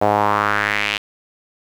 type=tone with band-pass filter sweep; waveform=sawtooth; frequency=103.83 Hz; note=G#2; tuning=in tune; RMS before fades=-18 dBFS; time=0.01-0.98 s; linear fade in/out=10 ms; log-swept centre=660 to 2900 Hz; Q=2.9; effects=7-bit